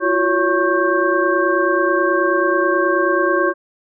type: tone cluster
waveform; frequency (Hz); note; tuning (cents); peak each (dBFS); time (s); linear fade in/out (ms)
sine; 338.6 / 367.9 / 562 / 1094 / 1577; E4 / F#4 / C#5 / C#6 / G6; +46 / -10 / +24 / -23 / +10; -20; 0-3.54; 50
effects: none